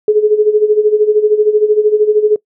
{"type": "tone with tremolo", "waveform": "sine", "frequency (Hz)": 424.2, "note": "G#4", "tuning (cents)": 37, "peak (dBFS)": -4, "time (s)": [0.08, 2.36], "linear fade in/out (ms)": 2, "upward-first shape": "sine", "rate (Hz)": 13, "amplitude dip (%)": 75, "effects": ["noise-tail reverb RT60 0.1 s tail -22 dB re dry"]}